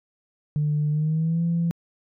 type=tone with pitch glide; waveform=sine; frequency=149.5 to 168.78 Hz; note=D3 to E3; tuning=+31 to +41 cents; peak=-19 dBFS; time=0.56-1.71 s; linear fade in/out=0 ms; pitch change=+210 cents; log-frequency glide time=0.9-1.43 s; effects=tanh soft clip ceiling -16 dBFS